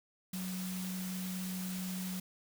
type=tone in noise; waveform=sine; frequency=185 Hz; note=F#3; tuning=in tune; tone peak=-37 dBFS; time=0.33-2.2 s; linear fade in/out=5 ms; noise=white; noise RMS=-45 dBFS; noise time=0.33-2.2 s; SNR=+5 dB; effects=none